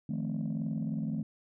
sine chord, F dominant seventh, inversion third, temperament equal with one note detuned, 155.56 / 174.61 / 217.9 / 261.6 Hz, Eb3 / F3 / A3 / C4, 0 / 0 / -17 / 0 cents, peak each -34 / -38 / -33 / -38 dBFS, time 0.09-1.23 s, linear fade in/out 5 ms, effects tanh soft clip ceiling -26 dBFS

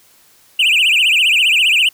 triangle tone with vibrato, 2706 Hz, E7, 45 cents sharp, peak -8 dBFS, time 0.59-1.89 s, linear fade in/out 5 ms, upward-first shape triangle, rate 15 Hz, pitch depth 260 cents each way, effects white hiss -50 dBFS RMS until 1.93 s

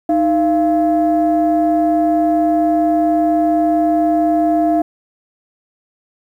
sine tone pair together, 311.1 / 686.8 Hz, D#4 / F5, 0 / -29 cents, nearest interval octave + major second, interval 1371 cents, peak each -13 dBFS, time 0.09-4.82 s, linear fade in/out 5 ms, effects tanh soft clip ceiling -6 dBFS + 8-bit

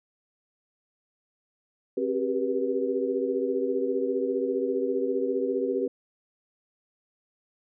sine tone cluster, 266 / 386.2 / 401.2 / 485.4 Hz, C4 / G4 / G4 / B4, +29 / -26 / +40 / -30 cents, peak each -31 / -29 / -31 / -29 dBFS, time 1.97-5.88 s, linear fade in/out 5 ms, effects none

